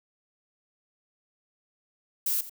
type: noise with echo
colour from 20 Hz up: violet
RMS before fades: -27 dBFS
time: 2.26-2.41 s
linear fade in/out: 5 ms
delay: 86 ms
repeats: 1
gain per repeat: -15 dB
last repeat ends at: 2.496 s
effects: none